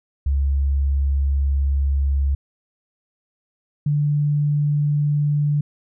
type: tone pair in turn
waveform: sine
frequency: 69.3 / 146.84 Hz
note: C#2 / D3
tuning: 0 / 0 cents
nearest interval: octave + minor second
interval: 1300 cents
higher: second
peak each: -16 dBFS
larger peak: neither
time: 0.26-2.35 / 3.86-5.61 s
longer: first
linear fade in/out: 5 ms
effects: none